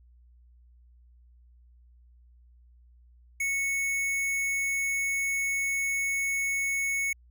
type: tone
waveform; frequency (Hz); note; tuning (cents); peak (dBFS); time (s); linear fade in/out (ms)
square; 2209; C#7; -7; -27; 3.4-7.13; 5
effects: added 60 Hz sine -54 dBFS peak until 7.3 s